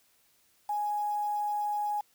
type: tone with quantisation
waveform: sine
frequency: 832 Hz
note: G#5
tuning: 3 cents sharp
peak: -28 dBFS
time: 0.69-2.01 s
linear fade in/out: 5 ms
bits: 8
effects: white hiss -67 dBFS RMS until 2.14 s